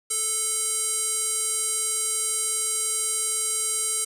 square tone with band-pass filter, 439.3 Hz, A4, 3 cents flat, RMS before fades -26 dBFS, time 0.1-4.05 s, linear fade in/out 10 ms, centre 8700 Hz, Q 5, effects none

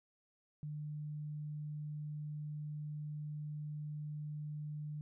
sine tone, 150 Hz, D3, 37 cents sharp, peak -40 dBFS, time 0.63-5.01 s, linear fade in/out 0 ms, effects none

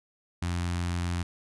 sawtooth tone with notch filter, 87.31 Hz, F2, in tune, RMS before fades -30 dBFS, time 0.42-1.23 s, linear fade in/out 5 ms, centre 490 Hz, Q 0.89, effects resampled to 24000 Hz

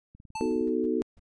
click train, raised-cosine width 5 ms, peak -38 dBFS, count 10, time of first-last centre 0.15-0.612 s, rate 19.5 Hz
square tone with exponential decay, 880 Hz, A5, in tune, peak -31 dBFS, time 0.35-0.75 s, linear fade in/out 5 ms, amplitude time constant 86 ms
sine chord, B dominant seventh, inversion none, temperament equal, 246.9 / 311.1 / 370 / 440 Hz, B3 / D#4 / F#4 / A4, 0 / 0 / 0 / 0 cents, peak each -30 dBFS, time 0.41-1.02 s, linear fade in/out 0 ms
brown noise bursts, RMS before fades -50 dBFS, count 5, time 0.5-1.195 s, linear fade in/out 5 ms, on 27 ms, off 140 ms
effects resampled to 22050 Hz

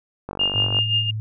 click train, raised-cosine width 1 ms, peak -16 dBFS, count 25, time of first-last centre 0.29-0.788 s, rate 48.2 Hz
sine tone with tremolo, 2821 Hz, F7, 17 cents sharp, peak -16 dBFS, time 0.39-1.11 s, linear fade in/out 10 ms, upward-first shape sine, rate 5.7 Hz, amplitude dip 65%
sine tone, 108.6 Hz, A2, 22 cents flat, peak -24 dBFS, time 0.55-1.2 s, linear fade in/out 0 ms
effects none

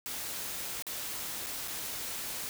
white noise with dropouts, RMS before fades -38 dBFS, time 0.06-2.49 s, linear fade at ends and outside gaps 0 ms, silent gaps 0.823-0.867 / 1.462-1.467 / 1.676-1.681 s, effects none

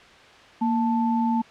sine tone pair together, 232.8 / 880 Hz, A#3 / A5, -2 / 0 cents, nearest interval octave + major seventh, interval 2302 cents, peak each -21 / -25 dBFS, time 0.61-1.42 s, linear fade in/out 10 ms, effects white hiss -48 dBFS RMS until 1.5 s + low-pass 3000 Hz 12 dB/octave

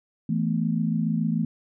sine chord, E suspended fourth, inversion none, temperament equal, 164.81 / 220 / 246.9 Hz, E3 / A3 / B3, 0 / 0 / 0 cents, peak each -25 / -25 / -30 dBFS, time 0.29-1.45 s, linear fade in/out 5 ms, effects none

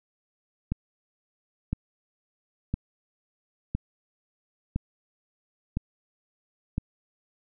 click train, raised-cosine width 5 ms, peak -14 dBFS, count 7, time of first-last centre 0.72-6.781 s, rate 0.99 Hz, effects none

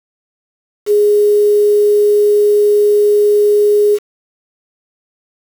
sine tone with quantisation, 415.1 Hz, G#4, 1 cent flat, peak -7 dBFS, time 0.86-3.99 s, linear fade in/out 50 ms, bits 5, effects none

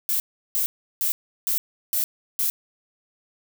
violet noise bursts, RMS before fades -23 dBFS, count 6, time 0.09-2.5 s, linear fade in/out 0 ms, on 110 ms, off 350 ms, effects none

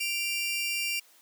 sawtooth tone pair together, 2362 / 2780 Hz, D7 / F7, +9 / -9 cents, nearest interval minor third, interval 282 cents, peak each -28 dBFS, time 0-1 s, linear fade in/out 10 ms, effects white hiss -59 dBFS RMS until 1.21 s + high-pass 300 Hz 12 dB/octave

